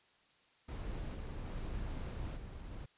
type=noise with level steps; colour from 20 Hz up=brown; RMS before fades=-41 / -43 / -41 / -47 / -45 dBFS; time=0.68-2.86 s; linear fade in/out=10 ms; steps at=1.14 / 1.44 / 2.35 / 2.7 s; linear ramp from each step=20 ms; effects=white hiss -69 dBFS RMS until 2.97 s + resampled to 8000 Hz